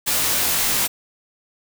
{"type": "noise with comb filter", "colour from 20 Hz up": "white", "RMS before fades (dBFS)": -20, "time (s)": [0.06, 0.88], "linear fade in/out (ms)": 20, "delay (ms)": 20, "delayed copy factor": -0.7, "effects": []}